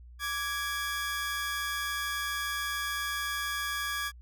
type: tone pair together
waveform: sawtooth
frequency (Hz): 1165.2 / 1661.2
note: D6 / G#6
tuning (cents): -14 / 0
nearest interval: tritone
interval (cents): 614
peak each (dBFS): -32 / -29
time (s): 0.19-4.12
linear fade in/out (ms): 50
effects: added 60 Hz sine -47 dBFS peak until 4.21 s